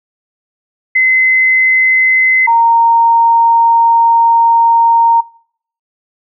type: tone pair in turn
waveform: sine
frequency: 2048 / 925 Hz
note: C7 / A#5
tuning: -38 / -14 cents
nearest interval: octave + major second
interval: 1376 cents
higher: first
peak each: -6 dBFS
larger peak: neither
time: 0.95-2.47 / 2.47-5.21 s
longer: second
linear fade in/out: 10 ms
effects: noise-tail reverb RT60 0.6 s tail -23 dB re dry